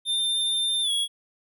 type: tone with pitch glide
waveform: square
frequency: 3597 to 3337 Hz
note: A7 to G#7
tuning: +37 to +8 cents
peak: -23 dBFS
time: 0.05-1.08 s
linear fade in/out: 50 ms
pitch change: -129 cents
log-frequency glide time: 0.82-0.91 s
effects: none